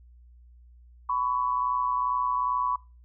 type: tone pair together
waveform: sine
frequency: 999.6 / 1122 Hz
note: B5 / C#6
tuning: +21 / +21 cents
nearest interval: major second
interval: 200 cents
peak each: -27 dBFS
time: 1.09-2.76 s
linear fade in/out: 5 ms
effects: noise-tail reverb RT60 0.3 s tail -23 dB re dry + added 60 Hz sine -50 dBFS peak until 3.04 s